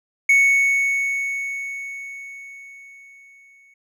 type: tone with exponential decay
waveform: triangle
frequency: 2217 Hz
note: C#7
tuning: in tune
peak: -9 dBFS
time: 0.29-3.74 s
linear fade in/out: 5 ms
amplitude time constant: 750 ms
effects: none